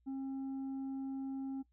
triangle tone with tanh clipping, 268.9 Hz, C4, 47 cents sharp, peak -38 dBFS, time 0.06-1.63 s, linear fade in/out 20 ms, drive 8 dB, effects noise-tail reverb RT60 0.1 s tail -17 dB re dry + added 60 Hz sine -70 dBFS peak until 1.72 s

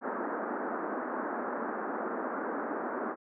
pink band-pass noise, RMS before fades -35 dBFS, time 0.01-3.16 s, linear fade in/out 50 ms, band 230 to 1600 Hz, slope 48 dB/octave, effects none

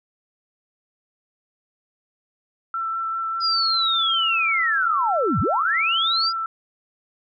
sine tone with vibrato, 1337 Hz, E6, 24 cents sharp, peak -23 dBFS, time 2.74-6.46 s, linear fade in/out 2 ms, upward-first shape sine, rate 5.1 Hz, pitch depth 12 cents each way
sine linear two-way sweep, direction down then up, 4978 to 75 to 4978 Hz, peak -19 dBFS, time 3.4-6.33 s, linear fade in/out 50 ms, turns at 5.4 s
effects none

